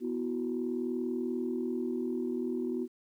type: chord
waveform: sine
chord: B suspended fourth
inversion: none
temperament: equal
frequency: 246.9 / 329.6 / 370 Hz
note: B3 / E4 / F#4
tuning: 0 / 0 / 0 cents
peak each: -33 / -37 / -34 dBFS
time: 0-2.88 s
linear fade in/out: 50 ms
effects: tanh soft clip ceiling -22 dBFS + 11-bit